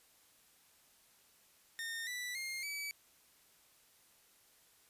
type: tone with pitch steps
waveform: sawtooth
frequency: 1829 / 1971.6 / 2125 / 2291 Hz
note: A#6 / B6 / C7 / D7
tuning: -33 / -3 / +26 / -44 cents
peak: -36 dBFS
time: 1.79-2.91 s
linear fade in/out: 0 ms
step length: 280 ms
effects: white hiss -67 dBFS RMS until 4.89 s + resampled to 32000 Hz